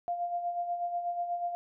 sine tone with tremolo, 698.5 Hz, F5, in tune, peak -28 dBFS, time 0.08-1.55 s, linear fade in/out 0 ms, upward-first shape sine, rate 8.2 Hz, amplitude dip 55%, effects none

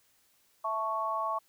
sine chord, A major, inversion second, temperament equal, 659.3 / 880 / 1108.7 Hz, E5 / A5 / C#6, 0 / 0 / 0 cents, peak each -36 / -36 / -31 dBFS, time 0.64-1.39 s, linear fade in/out 10 ms, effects white hiss -68 dBFS RMS until 1.48 s

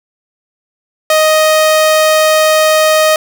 sawtooth tone, 624 Hz, D#5, 5 cents sharp, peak -3 dBFS, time 1.1-3.16 s, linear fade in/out 2 ms, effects none

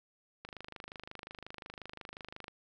click train, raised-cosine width 0.3 ms, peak -28 dBFS, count 53, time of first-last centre 0.45-2.481 s, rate 25.6 Hz, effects none

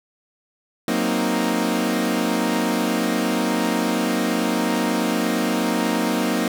sawtooth chord, C half-diminished seventh, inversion second, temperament equal, 185 / 233.1 / 261.6 / 311.1 Hz, Gb3 / Bb3 / C4 / Eb4, 0 / 0 / 0 / 0 cents, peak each -23 / -19 / -22 / -21 dBFS, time 0.88-6.48 s, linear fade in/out 2 ms, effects none

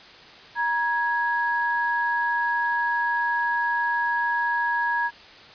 sine tone pair together, 947 / 1660.8 Hz, A#5 / G#6, +27 / 0 cents, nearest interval minor seventh, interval 973 cents, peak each -24 dBFS, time 0.55-5.11 s, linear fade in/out 50 ms, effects white hiss -46 dBFS RMS until 5.54 s + resampled to 11025 Hz

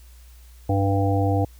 harmonic tone, 98.7 Hz, G2, 12 cents sharp, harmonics 1 / 3 / 5 / 7 / 8, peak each -20 / -25 / -27 / -28 / -29 dBFS, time 0.69-1.45 s, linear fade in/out 5 ms, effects added 60 Hz sine -44 dBFS peak until 1.59 s + white hiss -56 dBFS RMS until 1.59 s

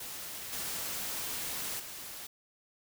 white noise with level steps, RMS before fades -42 / -37 / -44 dBFS, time 0-2.27 s, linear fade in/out 5 ms, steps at 0.52 / 1.79 s, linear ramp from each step 10 ms, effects none

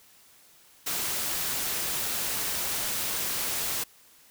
white noise, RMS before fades -30 dBFS, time 0.86-3.84 s, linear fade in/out 10 ms, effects white hiss -57 dBFS RMS until 4.3 s

